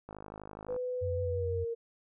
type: click train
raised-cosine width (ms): 1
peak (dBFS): -30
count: 36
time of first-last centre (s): 0.09-0.763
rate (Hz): 52
type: tone with pitch glide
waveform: sine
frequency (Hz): 500 to 463.8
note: B4 to A#4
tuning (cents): +21 to -9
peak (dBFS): -32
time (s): 0.68-1.75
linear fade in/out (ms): 20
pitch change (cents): -130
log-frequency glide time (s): 1.22-1.56
type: tone with vibrato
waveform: sine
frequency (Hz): 90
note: F#2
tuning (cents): -47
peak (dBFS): -33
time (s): 1.01-1.65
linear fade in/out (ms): 20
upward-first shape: sine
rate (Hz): 6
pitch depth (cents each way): 42
effects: none